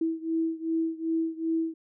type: beating tone pair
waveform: sine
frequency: 324.9 / 327.5 Hz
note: E4 / E4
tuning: -25 / -11 cents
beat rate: 2.6 Hz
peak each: -28 / -30 dBFS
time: 0.01-1.74 s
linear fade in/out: 5 ms
effects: none